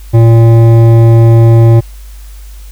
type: tone with hard clipping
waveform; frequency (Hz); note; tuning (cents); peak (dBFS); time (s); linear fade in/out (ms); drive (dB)
sine; 114.9; A#2; -25; -3; 0.13-1.81; 20; 12
effects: added 50 Hz sine -26 dBFS peak until 2.71 s + white hiss -41 dBFS RMS until 2.71 s